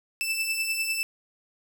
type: beating tone pair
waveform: sawtooth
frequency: 2637 / 2647 Hz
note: E7 / E7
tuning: 0 / +7 cents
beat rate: 10 Hz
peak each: -29 / -24 dBFS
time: 0.21-1.03 s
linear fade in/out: 0 ms
effects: none